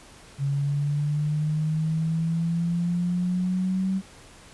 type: exponential sweep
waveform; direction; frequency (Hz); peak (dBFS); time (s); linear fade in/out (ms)
sine; up; 138.59 to 191.9; -22; 0.38-4.02; 50
effects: pink hiss -49 dBFS RMS until 4.53 s + resampled to 24000 Hz